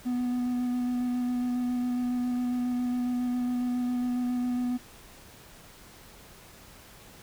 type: tone with vibrato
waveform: triangle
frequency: 246.9 Hz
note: B3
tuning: in tune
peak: -24 dBFS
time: 0.05-4.78 s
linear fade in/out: 20 ms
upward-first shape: square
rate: 7.3 Hz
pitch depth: 10 cents each way
effects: pink hiss -51 dBFS RMS until 7.22 s